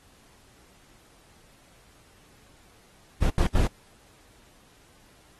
brown noise bursts at uneven times, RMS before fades -21 dBFS, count 3, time 3.22-3.3 / 3.38-3.47 / 3.55-3.67 s, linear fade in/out 2 ms, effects pink hiss -58 dBFS RMS until 5.39 s + AAC 32 kbps

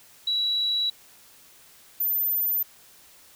sine tone pair in turn, 3912 / 13941 Hz, B7 / A9, -17 / -17 cents, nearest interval octave + minor seventh, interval 2200 cents, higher second, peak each -22 dBFS, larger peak neither, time 0.27-0.9 / 2-2.63 s, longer neither, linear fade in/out 5 ms, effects white hiss -53 dBFS RMS until 3.35 s

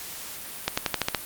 accelerating click train, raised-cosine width 0.2 ms, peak -5 dBFS, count 7, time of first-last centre 0.68-1.147 s, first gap 95 ms, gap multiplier 0.92, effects white hiss -38 dBFS RMS until 1.25 s + Opus 48 kbps

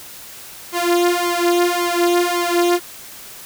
sawtooth tone with flanger, 349.2 Hz, F4, in tune, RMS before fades -17 dBFS, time 0.72-2.8 s, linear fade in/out 50 ms, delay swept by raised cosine 0.9 to 3.2 ms, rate 1.8 Hz, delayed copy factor +0.95, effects white hiss -37 dBFS RMS until 3.45 s

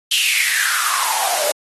white noise with high-pass filter sweep, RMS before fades -18 dBFS, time 0.11-1.52 s, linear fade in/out 5 ms, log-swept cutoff 3100 to 550 Hz, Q 7.9, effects AAC 32 kbps

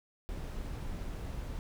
brown noise, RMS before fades -39 dBFS, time 0.29-1.59 s, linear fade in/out 0 ms, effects none

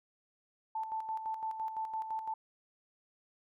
sine tone with tremolo, 882 Hz, A5, 4 cents sharp, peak -33 dBFS, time 0.75-2.34 s, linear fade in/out 5 ms, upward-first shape square, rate 5.9 Hz, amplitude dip 55%, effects none

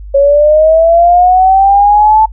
sine linear sweep, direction up, 550 to 880 Hz, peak -3 dBFS, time 0.14-2.26 s, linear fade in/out 10 ms, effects noise-tail reverb RT60 0.1 s tail -23 dB re dry + added 50 Hz sine -24 dBFS peak until 2.32 s

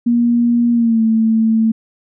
sine tone with pitch glide, 237.5 to 222.9 Hz, A#3 to A3, +33 to +23 cents, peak -10 dBFS, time 0.06-1.72 s, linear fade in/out 10 ms, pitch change -110 cents, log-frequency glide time 0.72-1.02 s, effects none

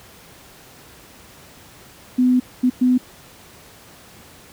sine tone bursts at uneven times, 251.4 Hz, B3, 31 cents sharp, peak -12 dBFS, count 3, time 2.18-2.4 / 2.63-2.7 / 2.81-2.98 s, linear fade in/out 10 ms, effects pink hiss -45 dBFS RMS until 4.52 s + high-pass 60 Hz 12 dB/octave

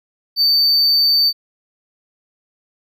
triangle tone, 4575 Hz, D8, 46 cents flat, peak -10 dBFS, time 0.36-1.33 s, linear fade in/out 50 ms, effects none

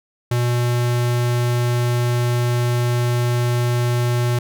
square tone, 121.2 Hz, B2, 32 cents flat, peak -17 dBFS, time 0.31-4.39 s, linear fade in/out 5 ms, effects none

